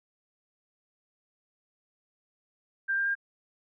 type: tone with pitch steps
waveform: sine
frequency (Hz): 1584 / 1595 / 1606.1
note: G6 / G6 / G6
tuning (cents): +18 / +30 / +42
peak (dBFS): -25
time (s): 2.88-3.153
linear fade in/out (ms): 20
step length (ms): 91
effects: none